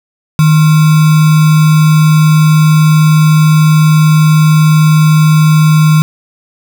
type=tone with sample-and-hold; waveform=sine; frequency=155.56 Hz; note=D#3; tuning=in tune; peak=-3 dBFS; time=0.39-6.02 s; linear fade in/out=0 ms; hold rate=1225 Hz; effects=none